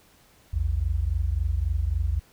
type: tone pair together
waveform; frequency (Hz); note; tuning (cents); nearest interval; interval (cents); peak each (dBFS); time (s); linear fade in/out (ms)
sine; 58.75 / 82.41; A#1 / E2; +14 / 0; tritone; 586; -25; 0.53-2.2; 10
effects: pink hiss -58 dBFS RMS until 2.32 s